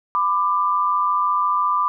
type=tone pair together; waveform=sine; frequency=1000 / 1185.8 Hz; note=B5 / D6; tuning=+21 / +16 cents; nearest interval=minor third; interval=295 cents; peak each=-21 / -18 dBFS; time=0.15-1.88 s; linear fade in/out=0 ms; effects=none